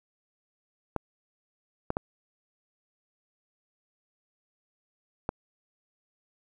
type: clicks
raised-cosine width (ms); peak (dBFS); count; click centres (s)
1; -14; 4; 0.963 / 1.904 / 1.969 / 5.291
effects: 9-bit